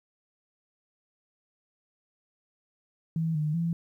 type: tone with pitch steps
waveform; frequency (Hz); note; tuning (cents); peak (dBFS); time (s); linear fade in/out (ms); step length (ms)
sine; 162.5 / 152 / 167.8; E3 / D#3 / E3; -24 / -40 / +31; -25; 3.16-3.73; 2; 190
effects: 11-bit